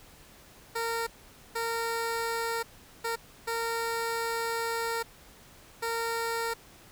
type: tone bursts at uneven times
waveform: 15% pulse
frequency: 460 Hz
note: A#4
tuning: 23 cents flat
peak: -23 dBFS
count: 5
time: 0.75-1.07 / 1.55-2.63 / 3.04-3.16 / 3.47-5.03 / 5.82-6.54 s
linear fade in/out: 10 ms
effects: pink hiss -54 dBFS RMS until 6.91 s